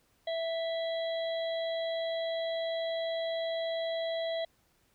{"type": "harmonic tone", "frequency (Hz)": 659.3, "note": "E5", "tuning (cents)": 0, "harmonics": [1, 3, 5, 6], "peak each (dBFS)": [-31, -44, -43, -45], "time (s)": [0.27, 4.45], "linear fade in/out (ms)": 5, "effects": ["pink hiss -70 dBFS RMS until 4.94 s"]}